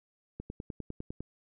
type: click train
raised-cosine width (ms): 3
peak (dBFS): -26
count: 9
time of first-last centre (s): 0.4-1.206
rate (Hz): 9.93
effects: none